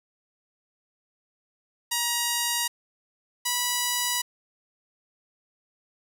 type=tone pair in turn; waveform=5% pulse; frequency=950 / 978.4 Hz; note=A#5 / B5; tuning=+33 / -16 cents; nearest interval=minor second; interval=51 cents; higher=second; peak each=-12 dBFS; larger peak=neither; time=1.91-2.68 / 3.45-4.22 s; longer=neither; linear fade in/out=10 ms; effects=none